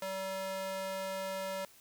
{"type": "tone with high-pass filter", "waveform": "square", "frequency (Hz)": 191.4, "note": "G3", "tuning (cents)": -41, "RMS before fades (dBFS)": -38, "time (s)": [0.02, 1.65], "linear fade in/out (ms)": 2, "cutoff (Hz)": 530, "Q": 1.5, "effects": ["white hiss -60 dBFS RMS until 1.8 s"]}